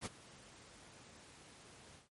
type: noise with ADSR envelope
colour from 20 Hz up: pink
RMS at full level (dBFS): -40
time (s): 0.01-2.09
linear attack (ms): 47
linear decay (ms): 23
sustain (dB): -18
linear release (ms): 140
effects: high-pass 80 Hz 12 dB/octave + MP3 48 kbps